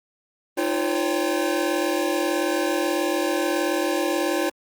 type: tone cluster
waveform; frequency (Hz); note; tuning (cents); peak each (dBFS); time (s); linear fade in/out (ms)
square; 308 / 346.4 / 513 / 560 / 791; D#4 / F4 / C5 / C#5 / G5; -17 / -14 / -34 / +18 / +15; -28 / -26 / -32 / -28 / -32; 0.57-4.5; 10
effects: Opus 32 kbps